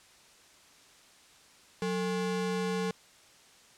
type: ring-modulated tone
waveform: square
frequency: 314.8 Hz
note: D#4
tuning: 20 cents sharp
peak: -27 dBFS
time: 1.82-2.91 s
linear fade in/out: 2 ms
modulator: 132 Hz
effects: white hiss -58 dBFS RMS until 3.77 s + low-pass 8000 Hz 12 dB/octave